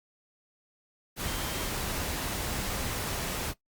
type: tone in noise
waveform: sine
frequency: 3165 Hz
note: G7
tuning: 16 cents sharp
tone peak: -43 dBFS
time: 1.23-1.71 s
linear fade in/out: 50 ms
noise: pink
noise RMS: -33 dBFS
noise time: 1.16-3.54 s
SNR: -13 dB
effects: noise-tail reverb RT60 0.1 s tail -17 dB re dry + Opus 48 kbps